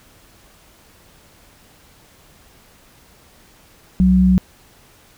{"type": "tone pair together", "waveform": "sine", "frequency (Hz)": [65.41, 185.01], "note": ["C2", "F#3"], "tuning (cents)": [0, 0], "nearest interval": "octave + tritone", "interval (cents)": 1800, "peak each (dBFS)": [-18, -10], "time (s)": [4, 4.38], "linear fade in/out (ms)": 0, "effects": ["pink hiss -50 dBFS RMS until 5.17 s"]}